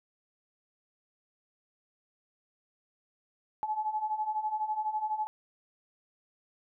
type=beating tone pair; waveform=sine; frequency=850 / 862 Hz; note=G#5 / A5; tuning=+40 / -36 cents; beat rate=12 Hz; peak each=-35 / -31 dBFS; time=3.63-5.27 s; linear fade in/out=0 ms; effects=none